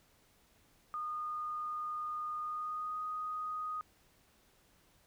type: tone with pitch glide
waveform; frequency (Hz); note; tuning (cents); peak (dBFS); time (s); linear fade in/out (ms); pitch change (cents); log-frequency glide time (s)
sine; 1225 to 1245; D#6 to D#6; -27 to +1; -36; 0.94-3.81; 0; +28; 2.41-2.98
effects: pink hiss -68 dBFS RMS until 5.06 s